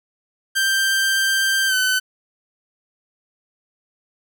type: tone with pitch glide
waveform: sawtooth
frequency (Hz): 1573 to 1515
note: G6 to F#6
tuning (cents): +6 to +40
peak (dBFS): -13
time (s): 0.55-2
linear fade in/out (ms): 20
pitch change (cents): -66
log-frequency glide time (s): 1.67-1.75
effects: none